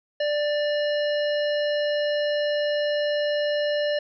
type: harmonic tone with a mistuned harmonic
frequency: 590 Hz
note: D5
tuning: 8 cents sharp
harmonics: 1 / 3 / 5 / 7 / 9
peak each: -22 / -32 / -34 / -37 / -42 dBFS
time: 0.2-3.99 s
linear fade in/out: 5 ms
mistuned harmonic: 5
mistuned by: -39 cents
effects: none